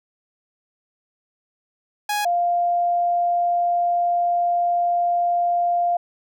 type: tone pair in turn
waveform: sawtooth / sine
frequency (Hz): 830.6 / 698.4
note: G#5 / F5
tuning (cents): 0 / 0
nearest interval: minor third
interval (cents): 300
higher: first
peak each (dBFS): -17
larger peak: neither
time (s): 2.09-2.25 / 2.25-5.97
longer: second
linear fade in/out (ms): 5
effects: none